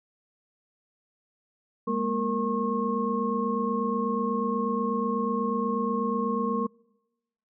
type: tone cluster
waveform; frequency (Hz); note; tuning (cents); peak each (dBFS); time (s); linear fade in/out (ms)
sine; 206.9 / 235.1 / 464.4 / 1083; G#3 / A#3 / A#4 / C#6; -6 / +15 / -7 / -41; -30; 1.87-6.67; 10
effects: noise-tail reverb RT60 1.0 s tail -26 dB re dry